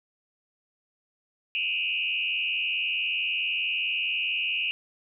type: tone with frequency modulation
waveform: sine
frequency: 2688 Hz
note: E7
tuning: 33 cents sharp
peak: -25 dBFS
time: 1.55-4.71 s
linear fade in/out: 0 ms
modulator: 84.6 Hz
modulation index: 2.8
effects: none